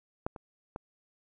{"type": "clicks", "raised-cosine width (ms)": 1, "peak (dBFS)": [-17, -29, -23], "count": 3, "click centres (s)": [0.265, 0.362, 0.761], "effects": []}